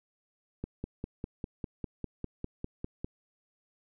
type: click train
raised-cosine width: 3 ms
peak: -22 dBFS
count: 13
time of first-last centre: 0.64-3.045 s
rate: 4.99 Hz
effects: none